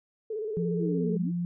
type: tone with vibrato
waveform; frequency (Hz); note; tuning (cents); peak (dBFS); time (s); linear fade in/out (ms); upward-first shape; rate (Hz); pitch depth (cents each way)
sine; 431; A4; -36; -30; 0.3-1.17; 5; square; 17; 56
type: tone with pitch glide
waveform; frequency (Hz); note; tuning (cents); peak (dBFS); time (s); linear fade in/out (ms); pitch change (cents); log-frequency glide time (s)
sine; 172.4 to 174.2; F3 to F3; -22 to -4; -27; 0.57-1.45; 0; +18; 0.8-1.22
type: exponential two-way sweep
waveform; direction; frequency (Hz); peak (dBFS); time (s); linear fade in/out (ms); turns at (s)
sine; down then up; 357 to 193 to 357; -31; 0.78-1.32; 50; 1.21
effects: none